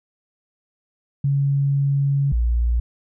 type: tone pair in turn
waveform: sine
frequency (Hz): 139.8 / 58.78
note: C#3 / A#1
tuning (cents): +15 / +15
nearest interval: octave + minor third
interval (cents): 1500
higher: first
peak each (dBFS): -16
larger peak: neither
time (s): 1.24-2.32 / 2.32-2.8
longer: first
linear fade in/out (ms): 5
effects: none